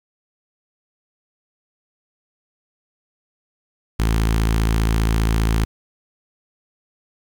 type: tone with notch filter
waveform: sawtooth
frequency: 55 Hz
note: A1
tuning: in tune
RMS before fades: -18 dBFS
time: 3.99-5.65 s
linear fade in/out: 10 ms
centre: 580 Hz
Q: 1.6
effects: 8-bit